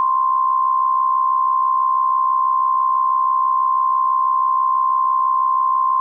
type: tone with amplitude modulation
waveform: sine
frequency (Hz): 1046.5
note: C6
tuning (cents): 0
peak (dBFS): -11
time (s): 0-6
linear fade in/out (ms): 0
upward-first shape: sine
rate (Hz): 66.1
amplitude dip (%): 60
effects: none